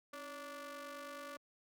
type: ring-modulated tone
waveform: sawtooth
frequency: 295.9 Hz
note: D4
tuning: 13 cents sharp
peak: -39 dBFS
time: 0.13-1.37 s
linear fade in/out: 5 ms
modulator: 863 Hz
effects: high-pass 100 Hz 12 dB/octave